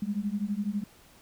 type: beating tone pair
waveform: sine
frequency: 199.1 / 211.1 Hz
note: G3 / G#3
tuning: +27 / +29 cents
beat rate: 12 Hz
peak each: -31 dBFS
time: 0.02-0.84 s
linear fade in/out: 5 ms
effects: pink hiss -57 dBFS RMS until 1.21 s